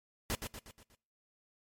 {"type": "noise with echo", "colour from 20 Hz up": "pink", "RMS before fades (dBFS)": -34, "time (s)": [0.3, 0.35], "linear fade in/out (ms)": 0, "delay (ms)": 120, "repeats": 5, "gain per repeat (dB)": -6, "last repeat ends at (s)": 0.95, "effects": ["noise-tail reverb RT60 0.5 s tail -24 dB re dry", "MP3 64 kbps"]}